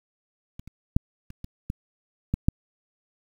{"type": "clicks", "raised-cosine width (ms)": 5, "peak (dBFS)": [-27, -30, -6, -29, -24, -16, -11, -6], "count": 8, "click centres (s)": [0.595, 0.676, 0.965, 1.304, 1.444, 1.701, 2.34, 2.485], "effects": ["8-bit"]}